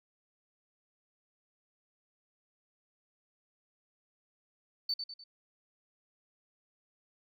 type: tone with echo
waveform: sine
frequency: 4533 Hz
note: C#8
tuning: 38 cents sharp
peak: -28 dBFS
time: 4.89-4.94 s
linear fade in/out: 5 ms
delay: 100 ms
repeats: 3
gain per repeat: -7 dB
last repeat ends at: 5.24 s
effects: tanh soft clip ceiling -26 dBFS